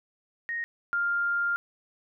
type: tone pair in turn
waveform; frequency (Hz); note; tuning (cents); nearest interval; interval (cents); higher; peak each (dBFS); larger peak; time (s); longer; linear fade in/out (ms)
sine; 1864.7 / 1399.7; A#6 / F6; 0 / +3; perfect fourth; 497; first; -29 / -24; second; 0.49-0.64 / 0.93-1.56; second; 0
effects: none